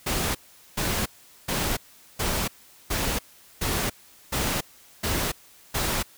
pink noise bursts, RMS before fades -26 dBFS, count 9, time 0.06-6.03 s, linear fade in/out 10 ms, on 290 ms, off 420 ms, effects white hiss -53 dBFS RMS until 6.17 s

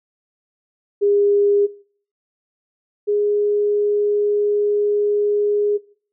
sine tone pair in turn, 406.5 / 413.6 Hz, G#4 / G#4, -37 / -7 cents, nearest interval unison, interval 30 cents, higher second, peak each -13 / -15 dBFS, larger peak first, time 1.01-1.67 / 3.07-5.78 s, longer second, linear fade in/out 20 ms, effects noise-tail reverb RT60 0.5 s tail -20 dB re dry

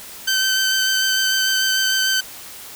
15% pulse tone with vibrato, 1541 Hz, G6, 30 cents flat, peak -10 dBFS, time 0.27-2.21 s, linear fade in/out 10 ms, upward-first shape sine, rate 6.7 Hz, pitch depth 11 cents each way, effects white hiss -37 dBFS RMS until 2.75 s

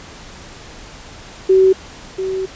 sine tone pair in turn, 379.2 / 379.2 Hz, F#4 / F#4, +43 / +43 cents, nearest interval unison, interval 0 cents, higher neither, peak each -7 / -18 dBFS, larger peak first, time 1.49-1.73 / 2.18-2.46 s, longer second, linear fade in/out 10 ms, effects pink hiss -37 dBFS RMS until 2.55 s + resampled to 16000 Hz

